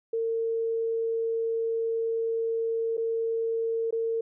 sine tone with dropouts, 454.8 Hz, A#4, 43 cents flat, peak -25 dBFS, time 0.13-4.21 s, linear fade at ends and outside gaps 5 ms, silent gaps 2.97-2.977 / 3.908-3.925 s, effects none

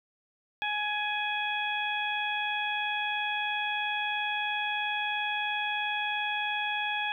harmonic tone, 837 Hz, G#5, 13 cents sharp, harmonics 1 / 2 / 3 / 4, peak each -33 / -34 / -33 / -36 dBFS, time 0.62-7.12 s, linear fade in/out 0 ms, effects 11-bit

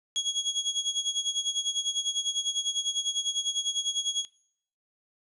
30% pulse tone with tremolo, 3322 Hz, G#7, in tune, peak -21 dBFS, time 0.16-4.25 s, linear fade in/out 0 ms, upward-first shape sine, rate 10 Hz, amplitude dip 80%, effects noise-tail reverb RT60 0.6 s tail -21 dB re dry + resampled to 24000 Hz

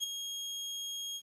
30% pulse tone with ADSR envelope, 3268 Hz, G#7, 29 cents flat, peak -26 dBFS, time 0-1.22 s, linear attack 35 ms, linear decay 11 ms, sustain -8 dB, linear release 60 ms, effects resampled to 32000 Hz + 11-bit

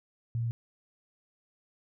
sine tone, 116.54 Hz, A#2, in tune, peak -28 dBFS, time 0.35-0.51 s, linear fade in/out 0 ms, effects none

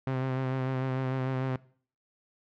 sawtooth tone with vibrato, 130.81 Hz, C3, in tune, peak -24 dBFS, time 0.07-1.56 s, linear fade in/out 2 ms, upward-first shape sine, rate 6.7 Hz, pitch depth 26 cents each way, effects noise-tail reverb RT60 0.5 s tail -21 dB re dry + low-pass 2000 Hz 12 dB/octave

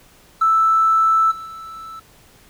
triangle tone with level steps, 1318.5 Hz, E6, in tune, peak -8 / -28 / -30 dBFS, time 0.41-2 s, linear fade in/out 10 ms, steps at 1.3 / 1.45 s, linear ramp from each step 20 ms, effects tanh soft clip ceiling -10 dBFS + pink hiss -50 dBFS RMS until 2.49 s

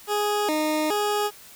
20% pulse tone with vibrato, 357.5 Hz, F4, 41 cents sharp, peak -17 dBFS, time 0.07-1.31 s, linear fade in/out 50 ms, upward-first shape square, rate 1.2 Hz, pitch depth 260 cents each way, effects white hiss -47 dBFS RMS until 1.55 s

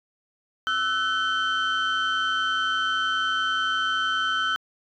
sine tone cluster, 1314 / 1505 / 3088 Hz, E6 / F#6 / G7, -6 / +29 / -27 cents, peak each -25 / -24 / -27 dBFS, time 0.67-4.56 s, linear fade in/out 0 ms, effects tanh soft clip ceiling -17 dBFS

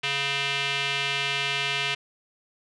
square tone with band-pass filter, 140 Hz, C#3, 18 cents sharp, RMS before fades -27 dBFS, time 0.03-1.95 s, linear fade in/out 10 ms, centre 2800 Hz, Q 2.6, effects resampled to 24000 Hz

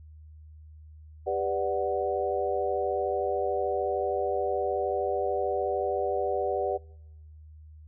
sine chord, G major seventh, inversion none, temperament equal with one note detuned, 395 / 493.9 / 587.3 / 740 Hz, G4 / B4 / D5 / F#5, +13 / 0 / 0 / 0 cents, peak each -31 dBFS, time 1.26-6.78 s, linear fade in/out 20 ms, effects noise-tail reverb RT60 1.0 s tail -26 dB re dry + added 77 Hz sine -46 dBFS peak until 7.87 s

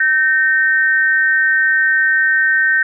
sine tone pair together, 1544.7 / 1839 Hz, G6 / A#6, -26 / -24 cents, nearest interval minor third, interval 302 cents, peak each -13 / -14 dBFS, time 0-2.83 s, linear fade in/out 5 ms, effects none

